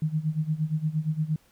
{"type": "tone with tremolo", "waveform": "sine", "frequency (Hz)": 155.56, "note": "D#3", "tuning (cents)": 0, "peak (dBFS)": -21, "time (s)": [0.02, 1.36], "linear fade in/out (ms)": 2, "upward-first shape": "sine", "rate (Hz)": 8.6, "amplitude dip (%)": 85, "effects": ["pink hiss -62 dBFS RMS until 1.51 s"]}